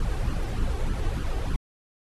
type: noise with flanger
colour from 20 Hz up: brown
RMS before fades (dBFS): -26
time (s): 0-1.56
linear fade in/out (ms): 2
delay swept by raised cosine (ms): 0.64 to 2.64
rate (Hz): 3.3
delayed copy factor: +0.75
effects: AAC 32 kbps

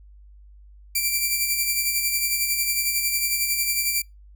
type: tone with tremolo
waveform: 5% pulse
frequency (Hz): 2349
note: D7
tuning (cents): 0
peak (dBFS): -10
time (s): 0.95-4.02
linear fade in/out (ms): 5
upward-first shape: sine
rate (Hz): 11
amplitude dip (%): 45
effects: noise-tail reverb RT60 0.2 s tail -25 dB re dry + added 50 Hz sine -45 dBFS peak until 4.35 s

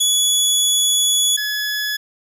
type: tone pair in turn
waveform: 20% pulse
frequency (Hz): 3397 / 1698.5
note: G#7 / G#6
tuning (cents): +38 / +38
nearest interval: octave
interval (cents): 1200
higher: first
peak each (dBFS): -8 / -15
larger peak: first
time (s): 0-1.37 / 1.37-1.97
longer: first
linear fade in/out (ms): 10
effects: none

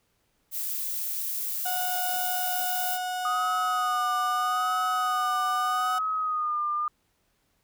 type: noise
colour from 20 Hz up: violet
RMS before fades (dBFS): -31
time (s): 0.51-2.99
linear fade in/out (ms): 50
type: tone with pitch glide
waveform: 35% pulse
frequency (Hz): 730 to 742.8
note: F#5 to F#5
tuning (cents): -24 to +7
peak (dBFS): -27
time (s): 1.65-5.99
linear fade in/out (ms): 10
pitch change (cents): +31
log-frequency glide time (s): 2.67-5.52
type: tone with vibrato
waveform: sine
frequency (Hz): 1236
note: D#6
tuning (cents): -12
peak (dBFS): -25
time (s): 3.25-6.88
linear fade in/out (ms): 2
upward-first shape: sine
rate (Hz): 0.8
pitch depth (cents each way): 53
effects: pink hiss -71 dBFS RMS until 7.63 s

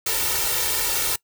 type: noise with comb filter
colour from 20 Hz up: white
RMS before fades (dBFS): -23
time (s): 0.06-1.16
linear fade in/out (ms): 5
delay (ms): 2.2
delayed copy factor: +1
effects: noise-tail reverb RT60 0.1 s tail -22 dB re dry

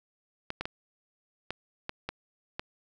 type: clicks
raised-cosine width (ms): 0.3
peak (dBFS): -17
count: 7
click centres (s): 0.504 / 0.61 / 0.655 / 1.506 / 1.894 / 2.09 / 2.595
effects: none

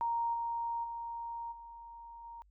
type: tone with level steps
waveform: sine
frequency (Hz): 932.3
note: A#5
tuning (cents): 0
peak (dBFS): -30 / -33 / -38 / -47 / -45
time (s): 0.01-2.42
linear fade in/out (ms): 0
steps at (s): 0.33 / 0.83 / 1.51 / 2.23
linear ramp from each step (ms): 20
effects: added 50 Hz sine -62 dBFS peak until 2.5 s

